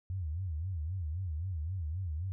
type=tone with vibrato; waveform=sine; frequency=85 Hz; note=F2; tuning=46 cents flat; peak=-33 dBFS; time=0.1-2.32 s; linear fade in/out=0 ms; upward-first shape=sine; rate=3.8 Hz; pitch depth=220 cents each way; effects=none